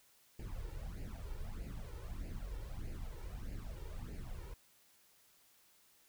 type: noise with flanger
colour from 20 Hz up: brown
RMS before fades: -44 dBFS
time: 0.39-4.54 s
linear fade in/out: 5 ms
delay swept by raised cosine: 0.42 to 2.22 ms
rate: 1.6 Hz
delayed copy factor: +0.85
effects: white hiss -68 dBFS RMS until 6.08 s